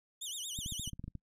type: tone with vibrato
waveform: 20% pulse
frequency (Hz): 3310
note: G#7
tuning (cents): -6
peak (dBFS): -33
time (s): 0.21-0.9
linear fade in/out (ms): 10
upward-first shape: sine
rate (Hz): 8.7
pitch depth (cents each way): 220
type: clicks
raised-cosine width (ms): 5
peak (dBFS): -30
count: 10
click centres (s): 0.589 / 0.661 / 0.723 / 0.796 / 0.876 / 0.933 / 0.995 / 1.041 / 1.08 / 1.153
effects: noise-tail reverb RT60 0.1 s tail -25 dB re dry